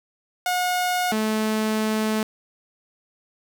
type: tone pair in turn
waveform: sawtooth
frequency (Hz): 723 / 217.1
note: F#5 / A3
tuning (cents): -40 / -23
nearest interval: octave + major sixth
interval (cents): 2083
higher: first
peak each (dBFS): -17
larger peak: neither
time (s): 0.46-1.12 / 1.12-2.23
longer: second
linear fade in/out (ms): 2
effects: none